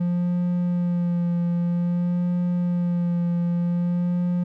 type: tone with vibrato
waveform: triangle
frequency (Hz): 174.8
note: F3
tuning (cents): +2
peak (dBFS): -18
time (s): 0-4.44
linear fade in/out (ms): 10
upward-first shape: sine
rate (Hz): 0.52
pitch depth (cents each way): 20
effects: none